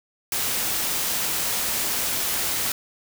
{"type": "noise", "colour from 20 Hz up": "white", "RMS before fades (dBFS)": -25, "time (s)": [0.32, 2.72], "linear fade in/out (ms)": 2, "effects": []}